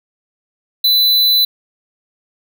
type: tone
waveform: square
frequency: 4000 Hz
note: B7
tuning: 21 cents sharp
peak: -10 dBFS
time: 0.84-1.45 s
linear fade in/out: 5 ms
effects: none